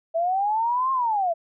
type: linear two-way sweep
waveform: sine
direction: up then down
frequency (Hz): 647 to 1074 to 647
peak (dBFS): -20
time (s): 0.14-1.34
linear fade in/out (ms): 20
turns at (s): 0.92
effects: none